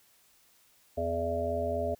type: harmonic tone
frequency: 83.9 Hz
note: E2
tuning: 31 cents sharp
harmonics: 1 / 3 / 5 / 7 / 8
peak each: -36 / -39 / -36 / -33 / -33 dBFS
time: 0.97-1.95 s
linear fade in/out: 10 ms
effects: white hiss -64 dBFS RMS until 1.99 s